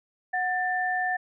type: tone pair together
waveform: sine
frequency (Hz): 735 / 1778.2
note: F#5 / A6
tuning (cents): -12 / +18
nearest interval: octave + minor third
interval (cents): 1530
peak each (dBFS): -27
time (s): 0.33-1.17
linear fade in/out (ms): 10
effects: none

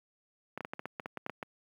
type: clicks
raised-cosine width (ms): 0.5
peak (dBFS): -22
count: 12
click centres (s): 0.576 / 0.607 / 0.649 / 0.735 / 0.794 / 0.856 / 0.998 / 1.059 / 1.173 / 1.264 / 1.297 / 1.428
effects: high-pass 150 Hz 12 dB/octave + 10-bit

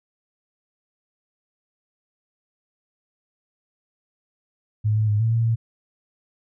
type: tone with pitch steps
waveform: sine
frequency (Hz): 106.9 / 108.4 / 104.7 / 113.1 / 114.9 / 114.2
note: A2 / A2 / G#2 / A2 / A#2 / A#2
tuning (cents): -49 / -25 / +15 / +48 / -25 / -35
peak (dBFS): -17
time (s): 4.84-5.56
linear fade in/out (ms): 20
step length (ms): 120
effects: none

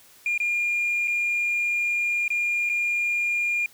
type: tone with dropouts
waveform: sine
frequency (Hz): 2412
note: D7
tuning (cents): +46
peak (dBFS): -20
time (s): 0.26-3.66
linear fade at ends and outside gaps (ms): 2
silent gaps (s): 0.378-0.401 / 1.075-1.079 / 2.28-2.303 / 2.692-2.697
effects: tanh soft clip ceiling -19 dBFS + white hiss -53 dBFS RMS until 3.73 s

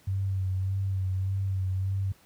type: tone with vibrato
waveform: sine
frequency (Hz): 95.5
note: G2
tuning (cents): -45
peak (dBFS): -25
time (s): 0.07-2.12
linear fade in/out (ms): 5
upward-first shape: sine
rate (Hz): 1.7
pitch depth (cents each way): 33
effects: pink hiss -60 dBFS RMS until 2.25 s + high-pass 60 Hz 12 dB/octave

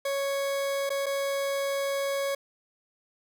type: tone with dropouts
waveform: 40% pulse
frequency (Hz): 554.4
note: C#5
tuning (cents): 0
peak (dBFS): -26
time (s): 0.05-2.35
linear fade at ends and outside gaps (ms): 5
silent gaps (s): 0.894-0.902 / 1.06-1.064
effects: none

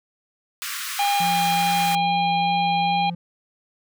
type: high-pass noise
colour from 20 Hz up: pink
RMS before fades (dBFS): -30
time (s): 0.62-1.95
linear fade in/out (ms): 0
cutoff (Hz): 1100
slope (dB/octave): 96
type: harmonic tone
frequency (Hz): 808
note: G#5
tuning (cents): -48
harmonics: 1 / 3 / 4 / 5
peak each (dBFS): -19 / -29 / -31 / -33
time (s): 0.99-3.1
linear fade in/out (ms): 5
type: tone with vibrato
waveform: triangle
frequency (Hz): 173.5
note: F3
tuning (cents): -11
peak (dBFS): -26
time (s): 1.2-3.15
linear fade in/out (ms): 5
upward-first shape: sine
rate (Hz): 2.4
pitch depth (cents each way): 16
effects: none

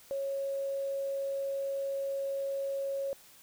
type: tone with quantisation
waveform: sine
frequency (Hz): 550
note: C#5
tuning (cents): -14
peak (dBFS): -31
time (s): 0.11-3.13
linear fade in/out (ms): 0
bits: 10
effects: white hiss -57 dBFS RMS until 3.42 s

